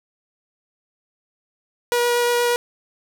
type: tone with vibrato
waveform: sawtooth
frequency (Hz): 481.1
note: B4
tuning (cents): -45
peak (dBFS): -13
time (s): 1.92-2.56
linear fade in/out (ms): 0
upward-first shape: triangle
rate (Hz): 8.4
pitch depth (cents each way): 8
effects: none